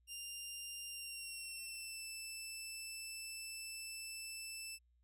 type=tone with pitch glide; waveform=15% pulse; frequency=2794 to 2646 Hz; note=F7 to E7; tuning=0 to +6 cents; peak=-38 dBFS; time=0.07-4.79 s; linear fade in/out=50 ms; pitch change=-94 cents; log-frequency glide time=0.88-2.07 s; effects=added 60 Hz sine -70 dBFS peak until 5.03 s